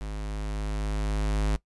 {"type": "tone with level ramp", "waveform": "square", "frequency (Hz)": 51.91, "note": "G#1", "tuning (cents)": 0, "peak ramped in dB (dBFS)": [-33, -23], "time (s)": [0.01, 1.56], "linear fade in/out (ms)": 0, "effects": ["noise-tail reverb RT60 0.1 s tail -19 dB re dry", "resampled to 24000 Hz"]}